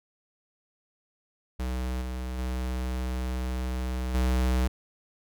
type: tone with level steps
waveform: square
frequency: 63.1 Hz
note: B1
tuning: 38 cents sharp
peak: -29 / -32 / -29 / -23 dBFS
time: 1.59-4.68 s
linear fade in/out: 10 ms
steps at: 2.01 / 2.38 / 4.14 s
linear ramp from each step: 10 ms
effects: none